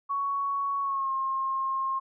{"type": "tone with pitch glide", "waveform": "sine", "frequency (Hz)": [1115, 1069], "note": ["C#6", "C6"], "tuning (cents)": [10, 37], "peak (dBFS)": -26, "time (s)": [0.09, 2], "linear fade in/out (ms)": 20, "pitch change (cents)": -73, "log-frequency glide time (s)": [0.81, 1.12], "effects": []}